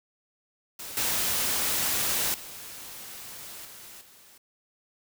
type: noise with level steps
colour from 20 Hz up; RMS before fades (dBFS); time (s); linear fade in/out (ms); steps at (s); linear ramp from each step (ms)
white; -39 / -27 / -42 / -46 / -54; 0.79-4.38; 5; 0.97 / 2.34 / 3.65 / 4.01; 2
effects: none